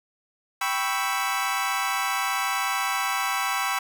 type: chord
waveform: 25% pulse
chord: C# half-diminished seventh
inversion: second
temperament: equal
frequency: 784 / 987.8 / 1108.7 / 1318.5 Hz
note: G5 / B5 / C#6 / E6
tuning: 0 / 0 / 0 / 0 cents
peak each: -26 dBFS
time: 0.61-3.79 s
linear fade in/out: 5 ms
effects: none